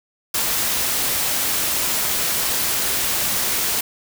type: noise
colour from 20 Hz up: white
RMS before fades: -21 dBFS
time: 0.34-3.81 s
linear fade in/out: 5 ms
effects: none